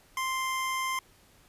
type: tone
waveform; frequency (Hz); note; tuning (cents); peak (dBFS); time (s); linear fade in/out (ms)
25% pulse; 1046.5; C6; 0; -25; 0.17-0.99; 2
effects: pink hiss -60 dBFS RMS until 1.48 s + resampled to 32000 Hz